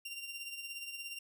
sawtooth tone with tremolo, 2773 Hz, F7, 13 cents flat, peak -36 dBFS, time 0.05-1.19 s, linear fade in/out 5 ms, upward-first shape triangle, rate 17 Hz, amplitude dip 60%, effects none

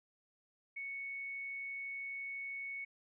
sine tone, 2217 Hz, C#7, in tune, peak -40 dBFS, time 0.76-2.85 s, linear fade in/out 10 ms, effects none

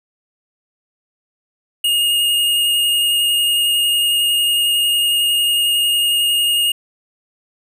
square tone with vibrato, 2850 Hz, F7, 34 cents sharp, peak -14 dBFS, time 1.84-6.72 s, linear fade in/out 5 ms, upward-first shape sine, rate 11 Hz, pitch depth 9 cents each way, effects none

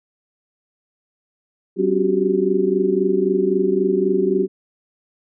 sine tone cluster, 191.5 / 264.4 / 288.3 / 366.3 / 390.1 Hz, G3 / C4 / D4 / F#4 / G4, -40 / +18 / -32 / -17 / -8 cents, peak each -23 / -27 / -27 / -19 / -19 dBFS, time 1.76-4.48 s, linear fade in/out 50 ms, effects none

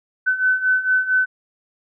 sine beating tone pair, 1511 / 1515.4 Hz, F#6 / F#6, +36 / +41 cents, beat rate 4.4 Hz, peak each -21 / -17 dBFS, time 0.26-1.26 s, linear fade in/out 20 ms, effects none

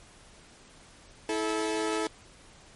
sawtooth tone pair together, 325.7 / 433.5 Hz, E4 / A4, -21 / -26 cents, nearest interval perfect fourth, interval 495 cents, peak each -27 / -26 dBFS, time 1.29-2.07 s, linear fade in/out 2 ms, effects pink hiss -54 dBFS RMS until 2.75 s + MP3 48 kbps

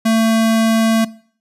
square tone, 224 Hz, A3, 31 cents sharp, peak -12 dBFS, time 0.05-1.05 s, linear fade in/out 10 ms, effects noise-tail reverb RT60 0.5 s tail -20 dB re dry + resampled to 32000 Hz

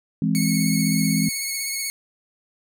sine chord, E augmented, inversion none, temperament equal, 164.81 / 207.7 / 261.6 Hz, E3 / G#3 / B#3, 0 / 0 / 0 cents, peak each -22 / -22 / -24 dBFS, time 0.22-1.29 s, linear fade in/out 2 ms
10% pulse tone with vibrato, 2199 Hz, C#7, 14 cents flat, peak -16 dBFS, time 0.35-1.9 s, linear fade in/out 0 ms, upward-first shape sine, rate 16 Hz, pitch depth 27 cents each way
effects none

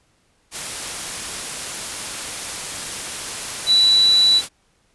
sine tone in noise, 3951 Hz, B7, in tune, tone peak -11 dBFS, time 3.66-4.42 s, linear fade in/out 50 ms, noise white, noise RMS -28 dBFS, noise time 0.51-4.49 s, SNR +14 dB, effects pink hiss -62 dBFS RMS until 4.94 s + resampled to 24000 Hz

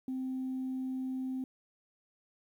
sine tone, 260 Hz, C4, 11 cents flat, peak -32 dBFS, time 0.08-1.44 s, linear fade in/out 2 ms, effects tanh soft clip ceiling -30 dBFS + 11-bit

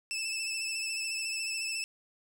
20% pulse tone with vibrato, 2637 Hz, E7, in tune, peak -27 dBFS, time 0.11-1.84 s, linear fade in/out 0 ms, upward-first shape sine, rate 14 Hz, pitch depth 29 cents each way, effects none

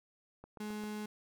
click train, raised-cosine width 1 ms, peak -36 dBFS, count 4, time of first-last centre 0.44-0.837 s, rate 7.55 Hz
35% pulse tone, 211.3 Hz, G#3, 30 cents sharp, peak -37 dBFS, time 0.6-1.06 s, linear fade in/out 5 ms
effects none

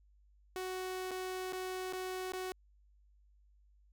sawtooth tone with dropouts, 371.4 Hz, F#4, 7 cents sharp, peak -34 dBFS, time 0.56-2.52 s, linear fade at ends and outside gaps 0 ms, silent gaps 1.109-1.114 / 1.524-1.531 / 1.926-1.933 / 2.32-2.335 s, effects added 50 Hz sine -63 dBFS peak until 3.92 s

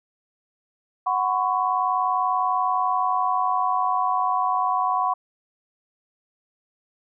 sine chord, F# suspended fourth, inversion none, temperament equal with one note detuned, 740 / 1008.5 / 1108.7 Hz, F#5 / B5 / C#6, 0 / +36 / 0 cents, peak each -24 dBFS, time 1.06-5.14 s, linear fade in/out 10 ms, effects none

